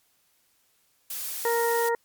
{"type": "noise", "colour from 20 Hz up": "blue", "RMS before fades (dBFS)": -33, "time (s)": [1.1, 1.89], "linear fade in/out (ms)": 5}
{"type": "harmonic tone", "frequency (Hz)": 466.7, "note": "A#4", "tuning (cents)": 2, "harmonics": [1, 2, 3, 4], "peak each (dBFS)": [-24, -27, -37, -32], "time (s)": [1.45, 1.95], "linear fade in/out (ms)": 2}
{"effects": ["white hiss -67 dBFS RMS until 2.04 s", "MP3 96 kbps"]}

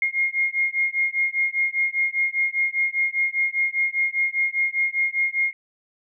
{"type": "beating tone pair", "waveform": "sine", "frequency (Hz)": [2136, 2141], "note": ["C7", "C7"], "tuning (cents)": [35, 39], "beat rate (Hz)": 5, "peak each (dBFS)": -23, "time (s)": [0.02, 5.53], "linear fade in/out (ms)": 2, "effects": []}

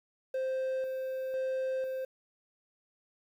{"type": "tone with tremolo", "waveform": "triangle", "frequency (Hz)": 523, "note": "C5", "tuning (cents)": -1, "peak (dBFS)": -28, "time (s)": [0.34, 2.05], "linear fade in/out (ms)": 5, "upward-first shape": "square", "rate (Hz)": 1, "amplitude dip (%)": 30, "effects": ["10-bit"]}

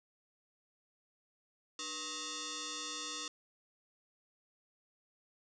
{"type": "tone with frequency modulation", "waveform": "sine", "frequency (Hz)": 1083, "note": "C#6", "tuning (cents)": -41, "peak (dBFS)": -39, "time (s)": [1.79, 3.28], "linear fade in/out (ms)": 2, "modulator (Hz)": 784, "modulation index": 7.8, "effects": []}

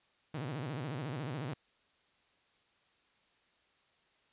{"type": "tone with vibrato", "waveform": "sawtooth", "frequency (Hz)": 138.59, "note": "C#3", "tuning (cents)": 0, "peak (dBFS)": -33, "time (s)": [0.34, 1.54], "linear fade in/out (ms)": 5, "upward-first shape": "sine", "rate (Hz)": 14, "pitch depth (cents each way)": 260, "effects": ["white hiss -71 dBFS RMS until 4.32 s", "resampled to 8000 Hz"]}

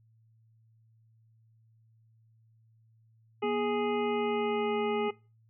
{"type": "harmonic tone", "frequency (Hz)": 415.3, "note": "G#4", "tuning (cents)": 0, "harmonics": [1, 2, 3, 5, 6, 7], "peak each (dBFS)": [-29, -35, -39, -43, -45, -46], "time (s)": [3.42, 5.11], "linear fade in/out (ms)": 10}
{"type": "tone with pitch glide", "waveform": "sine", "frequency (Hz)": [239.8, 225], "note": ["A#3", "A3"], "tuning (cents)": [49, 39], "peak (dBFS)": -34, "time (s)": [3.43, 5.09], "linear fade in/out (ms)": 10, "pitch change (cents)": -110, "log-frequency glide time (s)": [3.95, 4.73]}
{"effects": ["noise-tail reverb RT60 0.3 s tail -21 dB re dry", "added 112 Hz sine -61 dBFS peak until 5.49 s"]}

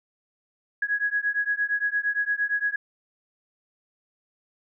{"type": "beating tone pair", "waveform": "sine", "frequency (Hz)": [1661.2, 1669.9], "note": ["G#6", "G#6"], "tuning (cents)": [0, 9], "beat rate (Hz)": 8.7, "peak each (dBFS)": -26, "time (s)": [0.82, 2.76], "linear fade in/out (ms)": 5, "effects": []}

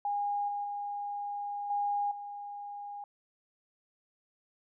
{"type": "tone with level steps", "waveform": "sine", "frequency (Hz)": 816, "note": "G#5", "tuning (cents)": -31, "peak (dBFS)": [-29, -32, -34, -28, -39], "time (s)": [0.05, 3.04], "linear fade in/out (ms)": 2, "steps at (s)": [0.48, 0.64, 1.7, 2.11], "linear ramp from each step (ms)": 5, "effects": []}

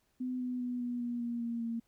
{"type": "tone with pitch steps", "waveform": "sine", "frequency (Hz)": [253.1, 249.8, 246.5, 243.2, 240, 236.8, 233.7, 230.6], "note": ["B3", "B3", "B3", "B3", "B3", "A#3", "A#3", "A#3"], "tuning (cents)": [43, 20, -3, -26, -49, 27, 5, -19], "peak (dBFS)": -33, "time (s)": [0.2, 1.8], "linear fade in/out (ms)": 10, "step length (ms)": 200, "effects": ["pink hiss -75 dBFS RMS until 1.87 s"]}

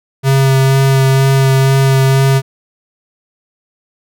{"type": "tone with vibrato", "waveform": "square", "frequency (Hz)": 134.6, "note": "C3", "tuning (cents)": 49, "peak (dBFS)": -8, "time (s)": [0.23, 2.42], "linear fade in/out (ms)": 50, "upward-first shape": "sine", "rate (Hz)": 2.1, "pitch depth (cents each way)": 12, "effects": []}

